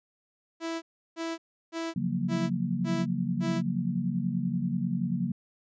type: tone bursts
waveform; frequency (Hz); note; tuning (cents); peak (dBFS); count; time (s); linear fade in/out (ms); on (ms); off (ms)
sawtooth; 329.6; E4; 0; -27; 6; 0.6-3.62; 50; 220; 340
type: chord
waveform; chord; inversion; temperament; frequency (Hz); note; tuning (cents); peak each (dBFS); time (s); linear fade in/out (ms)
sine; Gb major seventh; second; equal; 138.59 / 174.61 / 185 / 233.1; Db3 / F3 / Gb3 / Bb3; 0 / 0 / 0 / 0; -34 / -32 / -31 / -32; 1.96-5.32; 5
effects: resampled to 16000 Hz